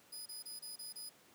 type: tone bursts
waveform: 20% pulse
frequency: 4978 Hz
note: D#8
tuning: in tune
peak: -39 dBFS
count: 6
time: 0.12-1.095 s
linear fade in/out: 10 ms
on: 140 ms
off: 27 ms
effects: pink hiss -64 dBFS RMS until 1.34 s + high-pass 200 Hz 12 dB/octave